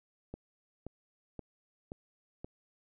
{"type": "click train", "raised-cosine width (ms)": 2, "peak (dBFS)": -28, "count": 5, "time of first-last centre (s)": [0.34, 2.445], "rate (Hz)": 1.9, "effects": []}